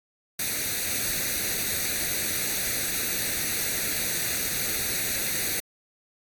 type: noise with comb filter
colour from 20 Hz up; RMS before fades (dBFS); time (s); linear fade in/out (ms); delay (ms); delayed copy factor
white; -28; 0.39-5.6; 5; 0.48; +0.7
effects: AAC 64 kbps